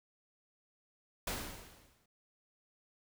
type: noise with exponential decay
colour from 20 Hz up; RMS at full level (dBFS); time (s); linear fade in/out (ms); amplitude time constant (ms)
pink; -35; 1.27-2.06; 5; 170
effects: none